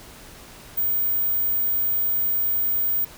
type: tone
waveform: sine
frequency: 15090 Hz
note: A#9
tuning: 20 cents sharp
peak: -17 dBFS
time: 0.77-3.05 s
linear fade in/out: 10 ms
effects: tanh soft clip ceiling -18 dBFS + pink hiss -44 dBFS RMS until 3.17 s